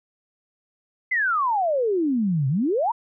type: exponential two-way sweep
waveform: sine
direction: down then up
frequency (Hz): 2093 to 127.8 to 991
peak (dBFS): -19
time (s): 1.11-2.92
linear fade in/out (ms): 10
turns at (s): 2.48
effects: none